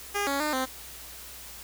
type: tone with pitch steps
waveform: 10% pulse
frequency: 406.8 / 278.7 / 302.6 / 260.4 Hz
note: G#4 / C#4 / D#4 / C4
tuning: -36 / +9 / -48 / -8 cents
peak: -18 dBFS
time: 0.14-0.66 s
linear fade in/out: 20 ms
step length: 130 ms
effects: added 60 Hz sine -52 dBFS peak until 1.63 s + white hiss -44 dBFS RMS until 1.63 s